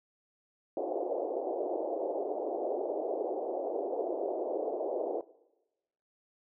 pink band-pass noise, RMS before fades -34 dBFS, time 0.77-5.21 s, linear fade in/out 2 ms, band 340 to 730 Hz, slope 48 dB/octave, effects noise-tail reverb RT60 1.0 s tail -20 dB re dry

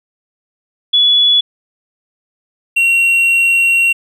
sine / triangle tone pair in turn, 3411 / 2741 Hz, G#7 / F7, +46 / -33 cents, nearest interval major third, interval 379 cents, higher first, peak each -7 dBFS, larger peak neither, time 0.93-1.41 / 2.76-3.93 s, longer second, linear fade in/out 10 ms, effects none

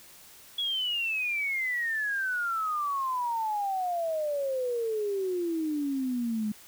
sine exponential sweep, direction down, 3379 to 207.7 Hz, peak -27 dBFS, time 0.58-6.52 s, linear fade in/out 5 ms, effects white hiss -52 dBFS RMS until 6.67 s

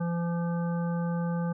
harmonic tone, 170.8 Hz, F3, 38 cents flat, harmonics 1 / 3 / 5 / 7 / 9, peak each -27 / -37 / -41 / -44 / -46 dBFS, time 0-1.53 s, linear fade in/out 10 ms, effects none

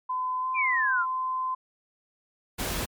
sine tone with pitch glide, 1017 to 1030.6 Hz, C6 to C6, -50 to -27 cents, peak -26 dBFS, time 0.09-1.55 s, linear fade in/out 10 ms, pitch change +23 cents, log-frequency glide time 0.41-0.46 s
sine exponential sweep, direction down, 2451 to 1318.5 Hz, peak -23 dBFS, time 0.54-1.06 s, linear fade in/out 50 ms
pink noise, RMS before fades -30 dBFS, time 2.58-2.86 s, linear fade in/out 20 ms
effects MP3 96 kbps

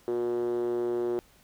5% pulse tone with band-pass filter, 120 Hz, B2, 49 cents flat, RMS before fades -29 dBFS, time 0.08-1.19 s, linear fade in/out 0 ms, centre 380 Hz, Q 8.4, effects pink hiss -60 dBFS RMS until 1.43 s

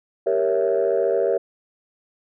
sine chord, G diminished seventh, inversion none, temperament equal, 392 / 466.2 / 554.4 / 659.3 Hz, G4 / Bb4 / Db5 / Fb5, 0 / 0 / 0 / 0 cents, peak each -22 / -21 / -22 / -24 dBFS, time 0.26-1.38 s, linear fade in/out 10 ms, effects tanh soft clip ceiling -11 dBFS

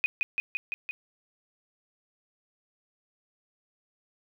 sine tone with echo, 2489 Hz, D#7, in tune, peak -21 dBFS, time 0.04-0.06 s, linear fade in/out 0 ms, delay 170 ms, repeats 5, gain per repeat -2 dB, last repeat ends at 0.91 s, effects none

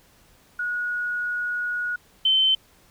sine tone pair in turn, 1454 / 3081 Hz, F#6 / G7, -31 / -31 cents, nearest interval octave + minor second, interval 1300 cents, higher second, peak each -24 / -16 dBFS, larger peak second, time 0.59-1.96 / 2.25-2.55 s, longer first, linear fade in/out 5 ms, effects pink hiss -57 dBFS RMS until 2.9 s

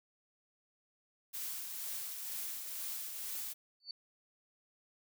blue noise with tremolo, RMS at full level -40 dBFS, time 1.33-3.54 s, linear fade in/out 20 ms, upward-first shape triangle, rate 2.1 Hz, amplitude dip 40%
sine tone with exponential growth, 4500 Hz, C#8, 25 cents sharp, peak -37 dBFS, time 3.8-3.91 s, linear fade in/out 2 ms, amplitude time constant 22 ms
effects none

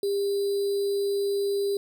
sine tone with sample-and-hold, 400 Hz, G4, 35 cents sharp, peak -23 dBFS, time 0.03-1.77 s, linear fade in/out 2 ms, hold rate 4410 Hz, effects none

